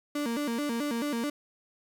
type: tone with vibrato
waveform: 35% pulse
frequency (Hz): 260.8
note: C4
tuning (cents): -5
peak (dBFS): -27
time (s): 0.15-1.3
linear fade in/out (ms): 5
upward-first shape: square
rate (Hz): 4.6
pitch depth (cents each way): 200
effects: 10-bit